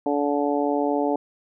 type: harmonic tone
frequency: 144.3 Hz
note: D3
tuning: 30 cents flat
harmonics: 2 / 3 / 4 / 5 / 6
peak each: -24 / -26 / -27 / -28 / -29 dBFS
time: 0.06-1.16 s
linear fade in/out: 2 ms
effects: none